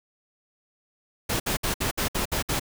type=noise bursts; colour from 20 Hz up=pink; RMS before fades=-26 dBFS; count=8; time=1.29-2.597 s; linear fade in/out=10 ms; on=110 ms; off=61 ms; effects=none